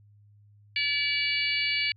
harmonic tone with a mistuned harmonic, 575 Hz, D5, 37 cents flat, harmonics 3 / 4 / 5 / 6 / 7 / 8, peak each -38 / -27 / -31 / -39 / -39 / -32 dBFS, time 0.76-1.92 s, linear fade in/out 2 ms, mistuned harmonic 8, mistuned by -42 cents, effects added 103 Hz sine -54 dBFS peak until 1.96 s

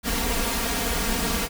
pink noise with comb filter, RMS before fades -25 dBFS, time 0.03-1.49 s, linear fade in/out 50 ms, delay 4.3 ms, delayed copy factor +1, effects none

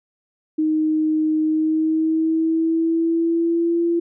sine tone with pitch glide, 311.4 to 339.6 Hz, D#4 to F4, +2 to -48 cents, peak -16 dBFS, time 0.58-4 s, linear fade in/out 10 ms, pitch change +150 cents, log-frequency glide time 1.42-3.82 s, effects none

